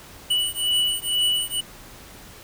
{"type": "beating tone pair", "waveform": "square", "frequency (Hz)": [2951, 2953.1], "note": ["F#7", "F#7"], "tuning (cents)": [-5, -4], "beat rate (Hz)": 2.1, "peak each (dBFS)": -24, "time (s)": [0.3, 1.61], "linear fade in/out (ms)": 10, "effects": ["pink hiss -44 dBFS RMS until 2.43 s"]}